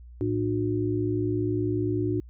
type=tone cluster; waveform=sine; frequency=110.4 / 302.5 / 362.5 Hz; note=A2 / D#4 / F#4; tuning=+6 / -49 / -35 cents; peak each=-28 dBFS; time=0.21-2.2 s; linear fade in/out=0 ms; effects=added 60 Hz sine -43 dBFS peak until 2.29 s